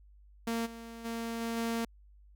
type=tone with level steps; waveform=sawtooth; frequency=230 Hz; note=A#3; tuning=23 cents flat; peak=-27 / -40 / -31 / -29 / -27 dBFS; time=0.47-1.85 s; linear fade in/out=5 ms; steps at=0.65 / 1.04 / 1.4 / 1.56 s; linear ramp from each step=20 ms; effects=added 50 Hz sine -55 dBFS peak until 2.35 s